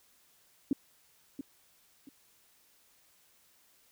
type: tone with echo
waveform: sine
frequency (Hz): 277.2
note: C#4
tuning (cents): 0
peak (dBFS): -24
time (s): 0.71-0.73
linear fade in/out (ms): 2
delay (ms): 680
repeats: 2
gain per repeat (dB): -11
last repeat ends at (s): 2.09
effects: white hiss -66 dBFS RMS until 3.91 s